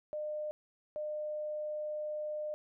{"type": "tone pair in turn", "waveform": "sine", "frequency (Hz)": [605, 605], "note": ["D#5", "D#5"], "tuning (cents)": [-49, -49], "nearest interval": "unison", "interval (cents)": 0, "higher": "neither", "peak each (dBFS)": [-35, -35], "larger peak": "neither", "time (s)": [[0.13, 0.51], [0.96, 2.54]], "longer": "second", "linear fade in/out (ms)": 0, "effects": []}